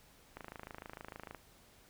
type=click train; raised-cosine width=0.5 ms; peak=-30 dBFS; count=27; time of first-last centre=0.37-1.347 s; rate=26.6 Hz; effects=pink hiss -63 dBFS RMS until 1.89 s